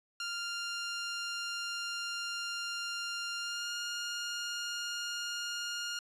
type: tone with pitch glide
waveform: 15% pulse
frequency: 1396.9 to 1417.2 Hz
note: F6 to F6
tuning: 0 to +25 cents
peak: -29 dBFS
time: 0.2-5.99 s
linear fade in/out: 2 ms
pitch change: +25 cents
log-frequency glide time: 3.38-3.73 s
effects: resampled to 24000 Hz